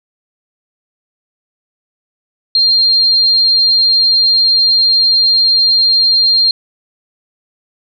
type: tone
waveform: sine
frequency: 4197 Hz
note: C8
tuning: 5 cents sharp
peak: -7 dBFS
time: 2.55-6.51 s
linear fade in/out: 2 ms
effects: none